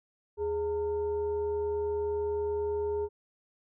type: tone with frequency modulation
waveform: sine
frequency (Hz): 415.3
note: G#4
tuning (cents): 0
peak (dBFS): -28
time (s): 0.37-3.09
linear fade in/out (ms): 50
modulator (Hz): 493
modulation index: 0.43
effects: none